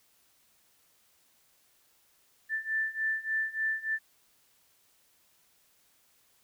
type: beating tone pair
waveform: sine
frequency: 1766 / 1769.4 Hz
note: A6 / A6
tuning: +6 / +9 cents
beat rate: 3.4 Hz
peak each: -33 / -31 dBFS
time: 2.49-3.99 s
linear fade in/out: 50 ms
effects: white hiss -67 dBFS RMS until 6.43 s